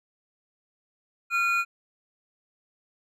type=tone pair together; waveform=triangle; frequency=1377.8 / 2455 Hz; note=F6 / D#7; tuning=-24 / -24 cents; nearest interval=minor seventh; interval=1000 cents; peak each=-23 dBFS; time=1.3-1.65 s; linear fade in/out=50 ms; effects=resampled to 32000 Hz